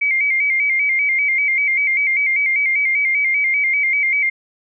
sine tone with vibrato, 2195 Hz, C#7, 18 cents flat, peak -14 dBFS, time 0.01-4.3 s, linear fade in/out 10 ms, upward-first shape square, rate 5.1 Hz, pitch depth 66 cents each way, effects none

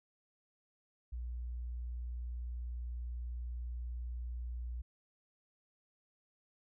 sine tone, 60.1 Hz, B1, 46 cents flat, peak -38 dBFS, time 1.12-4.82 s, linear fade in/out 10 ms, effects none

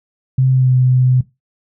sine tone with pitch glide, 130.81 to 127.53 Hz, C3 to C3, 0 to -44 cents, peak -9 dBFS, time 0.38-1.21 s, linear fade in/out 5 ms, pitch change -44 cents, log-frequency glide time 0.5-0.74 s, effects noise-tail reverb RT60 0.2 s tail -17 dB re dry

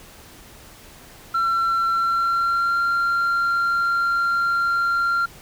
sine tone with pitch glide, 1354 to 1383.2 Hz, E6 to F6, +46 to -17 cents, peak -15 dBFS, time 1.34-5.26 s, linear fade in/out 10 ms, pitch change +37 cents, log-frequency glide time 1.93-2.79 s, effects tanh soft clip ceiling -17 dBFS + pink hiss -45 dBFS RMS until 5.41 s

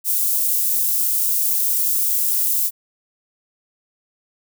white high-pass noise, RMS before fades -19 dBFS, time 0.04-2.71 s, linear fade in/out 50 ms, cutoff 11000 Hz, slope 12 dB/octave, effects none

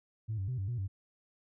sine tone with pitch steps, 109.7 / 95.9 / 127.3 / 96.7 / 120.9 / 96.6 Hz, A2 / G2 / C3 / G2 / B2 / G2, -5 / -37 / -47 / -23 / -36 / -25 cents, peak -31 dBFS, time 0.28-0.88 s, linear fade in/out 20 ms, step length 100 ms, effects tanh soft clip ceiling -29 dBFS

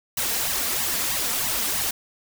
white noise with flanger, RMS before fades -25 dBFS, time 0.17-1.91 s, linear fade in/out 5 ms, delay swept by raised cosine 1 to 4.4 ms, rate 3.1 Hz, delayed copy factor +0.8, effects none

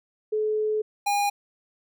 sine / square tone pair in turn, 429.2 / 814.4 Hz, A4 / G#5, -43 / -34 cents, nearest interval major seventh, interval 1109 cents, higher second, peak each -22 dBFS, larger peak neither, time 0.32-0.82 / 1.06-1.3 s, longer first, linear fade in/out 10 ms, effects none

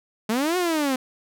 sawtooth linear two-way sweep, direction up then down, 207.7 to 370 to 251.7 Hz, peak -17 dBFS, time 0.29-0.96 s, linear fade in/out 5 ms, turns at 0.57 s, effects none

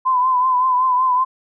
sine tone with vibrato, 1016 Hz, B5, 49 cents sharp, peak -13 dBFS, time 0.05-1.25 s, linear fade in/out 20 ms, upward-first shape triangle, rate 5.3 Hz, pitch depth 57 cents each way, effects none

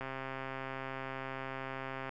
click train, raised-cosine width 0.5 ms, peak -25 dBFS, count 278, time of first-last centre 0.01-2.093 s, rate 133 Hz, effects none

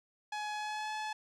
sawtooth tone with pitch glide, 843 to 858.7 Hz, G#5 to A5, +26 to -42 cents, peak -32 dBFS, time 0.32-1.13 s, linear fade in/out 5 ms, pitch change +32 cents, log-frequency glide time 0.54-0.92 s, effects low-pass 6000 Hz 12 dB/octave

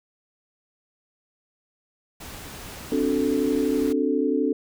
pink noise, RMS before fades -39 dBFS, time 2.2-3.93 s, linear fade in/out 10 ms
sine chord, D dominant seventh, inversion third, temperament equal, 261.6 / 293.7 / 370 / 440 Hz, C4 / D4 / F#4 / A4, 0 / 0 / 0 / 0 cents, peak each -25 / -24 / -30 / -25 dBFS, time 2.92-4.53 s, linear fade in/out 2 ms
effects none

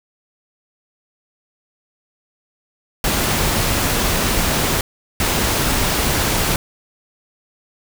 pink noise bursts at uneven times, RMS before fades -18 dBFS, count 2, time 3.04-4.81 / 5.2-6.56 s, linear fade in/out 2 ms, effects none

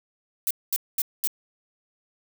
violet noise bursts, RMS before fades -24 dBFS, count 4, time 0.47-1.274 s, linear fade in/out 0 ms, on 36 ms, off 220 ms, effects none

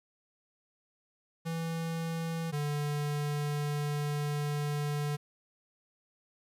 square tone pair in turn, 164.8 / 146.82 Hz, E3 / D3, 0 / 0 cents, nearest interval major second, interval 200 cents, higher first, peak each -33 / -31 dBFS, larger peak second, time 1.45-2.52 / 2.52-5.17 s, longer second, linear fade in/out 20 ms, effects resampled to 32000 Hz + 11-bit

